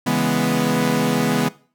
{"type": "chord", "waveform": "sawtooth", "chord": "C# minor seventh", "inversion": "none", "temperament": "equal", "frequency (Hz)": [138.59, 164.81, 207.7, 246.9], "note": ["C#3", "E3", "G#3", "B3"], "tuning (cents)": [0, 0, 0, 0], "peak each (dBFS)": [-22, -20, -19, -16], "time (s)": [0.06, 1.49], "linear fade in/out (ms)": 10, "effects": ["noise-tail reverb RT60 0.4 s tail -19 dB re dry"]}